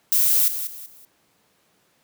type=noise with echo; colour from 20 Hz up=violet; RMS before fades=-18 dBFS; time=0.12-0.48 s; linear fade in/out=0 ms; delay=190 ms; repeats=3; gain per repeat=-10 dB; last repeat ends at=1.05 s; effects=pink hiss -63 dBFS RMS until 2.03 s + high-pass 150 Hz 12 dB/octave